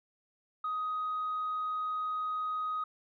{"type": "tone", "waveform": "sine", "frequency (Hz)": 1253, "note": "D#6", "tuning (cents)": 12, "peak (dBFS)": -30, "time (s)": [0.64, 2.84], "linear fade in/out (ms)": 5, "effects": ["tanh soft clip ceiling -28 dBFS"]}